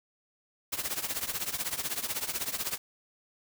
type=noise with tremolo; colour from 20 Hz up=white; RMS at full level=-30 dBFS; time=0.72-2.78 s; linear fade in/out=10 ms; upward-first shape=triangle; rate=16 Hz; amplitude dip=90%; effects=none